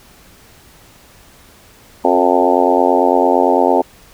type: harmonic tone with a mistuned harmonic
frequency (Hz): 88.9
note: F2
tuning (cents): +31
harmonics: 3 / 4 / 5 / 6 / 7 / 8 / 9 / 10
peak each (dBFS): -18 / -18 / -18 / -18 / -18 / -18 / -18 / -18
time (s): 2.04-3.82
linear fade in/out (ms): 10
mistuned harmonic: 4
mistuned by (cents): +18
effects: pink hiss -45 dBFS RMS until 4.13 s